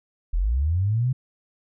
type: linear sweep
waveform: sine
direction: up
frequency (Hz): 36.71 to 132.7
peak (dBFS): -19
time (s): 0.33-1.13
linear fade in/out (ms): 10
effects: none